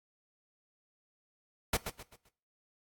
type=noise with echo; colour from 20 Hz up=pink; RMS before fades=-29 dBFS; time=1.73-1.77 s; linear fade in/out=5 ms; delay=130 ms; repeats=4; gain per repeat=-9 dB; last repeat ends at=2.29 s; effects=noise-tail reverb RT60 0.5 s tail -20 dB re dry + AAC 64 kbps

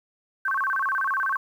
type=tone with vibrato; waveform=sine; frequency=1305 Hz; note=E6; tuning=18 cents flat; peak=-22 dBFS; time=0.45-1.37 s; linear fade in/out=5 ms; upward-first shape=square; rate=16 Hz; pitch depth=300 cents each way; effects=9-bit

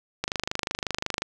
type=click train; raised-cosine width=0.2 ms; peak=-9 dBFS; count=26; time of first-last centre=0.24-1.22 s; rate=25.5 Hz; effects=none

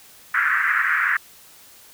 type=band-pass noise; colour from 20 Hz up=white; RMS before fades=-20 dBFS; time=0.34-1.17 s; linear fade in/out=5 ms; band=1300 to 1900 Hz; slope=48 dB/octave; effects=white hiss -48 dBFS RMS until 1.93 s

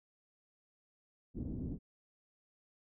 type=low-pass noise; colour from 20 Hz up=white; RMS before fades=-40 dBFS; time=1.34-1.79 s; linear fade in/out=50 ms; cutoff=280 Hz; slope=24 dB/octave; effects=none

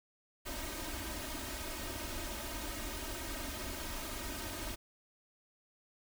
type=noise with comb filter; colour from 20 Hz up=pink; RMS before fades=-41 dBFS; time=0.45-4.76 s; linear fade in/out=20 ms; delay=3.2 ms; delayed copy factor=+0.95; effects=none

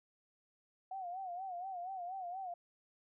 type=tone with vibrato; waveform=sine; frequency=735 Hz; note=F#5; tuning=12 cents flat; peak=-40 dBFS; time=0.91-2.54 s; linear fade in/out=5 ms; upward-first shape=sine; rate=4.2 Hz; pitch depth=100 cents each way; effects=none

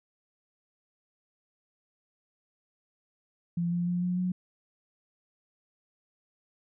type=tone with pitch steps; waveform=sine; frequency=171.7 / 174.2 / 176.73 / 179.3 / 181.91 Hz; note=F3 / F3 / F3 / F3 / F#3; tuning=-29 / -4 / +21 / +46 / -29 cents; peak=-26 dBFS; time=3.57-4.32 s; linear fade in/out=5 ms; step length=150 ms; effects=none

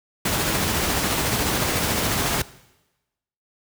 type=noise with tremolo; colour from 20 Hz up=pink; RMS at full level=-21 dBFS; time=0.25-2.42 s; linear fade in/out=5 ms; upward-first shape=sine; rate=14 Hz; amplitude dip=25%; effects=noise-tail reverb RT60 1.0 s tail -19 dB re dry + high-pass 60 Hz 12 dB/octave

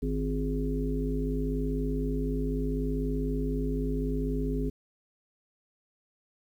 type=harmonic tone with a mistuned harmonic; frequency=52 Hz; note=G#1; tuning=3 cents sharp; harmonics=1 / 3 / 5 / 7 / 8; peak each=-30 / -35 / -32 / -43 / -35 dBFS; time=0.02-4.7 s; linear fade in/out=10 ms; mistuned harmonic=7; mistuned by=-42 cents; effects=10-bit

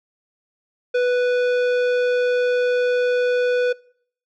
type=tone with tanh clipping; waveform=sine; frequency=493.9 Hz; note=B4; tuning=in tune; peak=-18 dBFS; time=0.94-3.73 s; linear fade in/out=10 ms; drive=14 dB; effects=noise-tail reverb RT60 0.6 s tail -24 dB re dry

